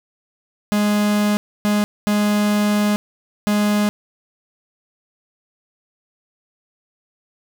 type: tone bursts at uneven times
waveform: 45% pulse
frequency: 208 Hz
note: G#3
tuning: 3 cents sharp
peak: -15 dBFS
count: 4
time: 0.72-1.37 / 1.65-1.84 / 2.07-2.96 / 3.47-3.89 s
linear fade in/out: 0 ms
effects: none